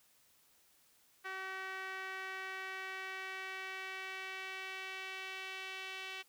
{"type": "tone with band-pass filter sweep", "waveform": "sawtooth", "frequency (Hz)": 380, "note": "F#4", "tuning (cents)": 46, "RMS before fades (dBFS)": -44, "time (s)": [1.24, 6.23], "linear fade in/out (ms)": 20, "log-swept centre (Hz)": [1700, 2700], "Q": 2.2, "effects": ["white hiss -69 dBFS RMS until 6.28 s"]}